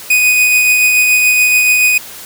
45% pulse tone with tremolo, 2489 Hz, D#7, in tune, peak -6 dBFS, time 0.1-1.98 s, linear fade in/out 5 ms, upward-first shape triangle, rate 7 Hz, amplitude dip 30%, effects white hiss -31 dBFS RMS until 2.25 s

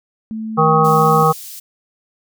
sine tone, 220 Hz, A3, in tune, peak -22 dBFS, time 0.31-1.23 s, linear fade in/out 0 ms
harmonic tone, 157.9 Hz, D#3, 26 cents sharp, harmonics 1 / 3 / 5 / 7 / 8, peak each -16 / -16 / -16 / -16 / -16 dBFS, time 0.57-1.33 s, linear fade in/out 20 ms
white high-pass noise, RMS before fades -33 dBFS, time 0.84-1.6 s, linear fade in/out 10 ms, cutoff 4400 Hz, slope 12 dB/octave
effects none

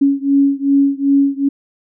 sine beating tone pair, 277.2 / 279.8 Hz, C#4 / C#4, 0 / +16 cents, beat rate 2.6 Hz, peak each -13 / -14 dBFS, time 0.01-1.49 s, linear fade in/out 10 ms, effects none

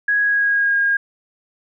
sine tone with pitch glide, 1661.2 to 1625.1 Hz, G#6 to G#6, 0 to -38 cents, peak -14 dBFS, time 0.08-0.97 s, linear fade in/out 5 ms, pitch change -38 cents, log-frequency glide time 0.21-0.77 s, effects none

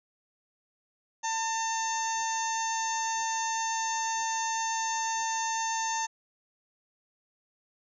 harmonic tone with a mistuned harmonic, 899 Hz, A5, 37 cents sharp, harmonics 1 / 2 / 3 / 4 / 5 / 6 / 7 / 8, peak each -30 / -37 / -43 / -44 / -46 / -45 / -35 / -41 dBFS, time 1.23-6.07 s, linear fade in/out 20 ms, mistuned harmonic 8, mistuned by -62 cents, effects none

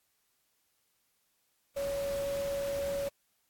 sine tone in noise, 560 Hz, C#5, 18 cents sharp, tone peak -31 dBFS, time 1.76-3.09 s, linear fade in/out 10 ms, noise pink, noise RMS -44 dBFS, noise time 1.76-3.09 s, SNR +10 dB, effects white hiss -75 dBFS RMS until 3.49 s + AAC 64 kbps

